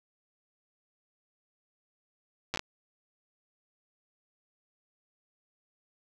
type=slowing click train; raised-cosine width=0.2 ms; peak=-14 dBFS; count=5; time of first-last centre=2.54-2.594 s; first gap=8 ms; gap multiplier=1.36; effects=none